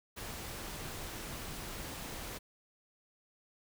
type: noise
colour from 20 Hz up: pink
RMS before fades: -43 dBFS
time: 0.16-2.39 s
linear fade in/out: 20 ms
effects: none